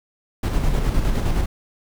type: noise with tremolo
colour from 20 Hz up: brown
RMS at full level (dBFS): -18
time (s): 0.43-1.46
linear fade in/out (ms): 5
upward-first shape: square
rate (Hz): 9.7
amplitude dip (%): 35
effects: none